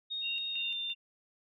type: tone with pitch glide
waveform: sine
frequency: 3717 to 3588 Hz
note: A#7 to A7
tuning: -6 to +33 cents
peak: -34 dBFS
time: 0.1-0.94 s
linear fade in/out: 20 ms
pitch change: -61 cents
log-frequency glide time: 0.5-0.76 s
type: tone with tremolo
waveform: sine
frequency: 2774 Hz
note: F7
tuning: 12 cents flat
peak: -35 dBFS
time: 0.21-0.95 s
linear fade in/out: 50 ms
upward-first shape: square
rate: 2.9 Hz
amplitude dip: 65%
effects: none